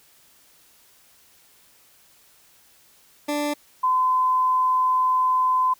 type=tone pair in turn; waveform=20% pulse / sine; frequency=293.7 / 1021.5 Hz; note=D4 / C6; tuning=0 / -42 cents; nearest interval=octave + minor seventh; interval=2158 cents; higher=second; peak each=-18 / -17 dBFS; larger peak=second; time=3.28-3.54 / 3.83-5.74 s; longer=second; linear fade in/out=10 ms; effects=white hiss -56 dBFS RMS until 5.79 s